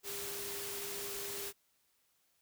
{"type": "tone in noise", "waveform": "sine", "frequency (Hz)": 402.5, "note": "G4", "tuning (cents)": 46, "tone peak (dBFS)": -46, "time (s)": [0.03, 1.53], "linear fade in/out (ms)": 50, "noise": "white", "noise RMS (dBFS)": -42, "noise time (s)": [0.03, 1.53], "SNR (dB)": -7, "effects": ["white hiss -75 dBFS RMS until 2.41 s"]}